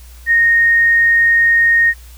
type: tone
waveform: sine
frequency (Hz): 1855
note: A#6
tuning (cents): -9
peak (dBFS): -8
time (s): 0.26-1.94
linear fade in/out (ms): 50
effects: added 60 Hz sine -35 dBFS peak until 2.17 s + white hiss -45 dBFS RMS until 2.17 s